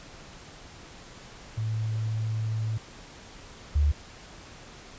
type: tone pair in turn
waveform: sine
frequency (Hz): 110 / 73.18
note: A2 / D2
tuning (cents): 0 / -6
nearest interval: perfect fifth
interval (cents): 706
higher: first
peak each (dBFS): -26 / -19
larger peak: second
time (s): 1.57-2.78 / 3.75-3.92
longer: first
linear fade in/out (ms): 10
effects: pink hiss -47 dBFS RMS until 4.98 s + resampled to 16000 Hz